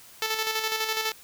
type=tone with tremolo; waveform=5% pulse; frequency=440 Hz; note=A4; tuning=in tune; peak=-13 dBFS; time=0.22-1.12 s; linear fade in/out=2 ms; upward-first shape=square; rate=12 Hz; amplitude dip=45%; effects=white hiss -50 dBFS RMS until 1.23 s